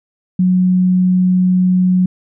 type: tone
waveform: sine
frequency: 183.1 Hz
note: F#3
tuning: 18 cents flat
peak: -9 dBFS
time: 0.39-2.06 s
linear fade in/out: 5 ms
effects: none